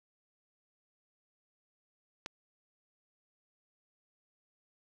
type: click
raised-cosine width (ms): 0.2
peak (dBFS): -21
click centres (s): 2.261
effects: none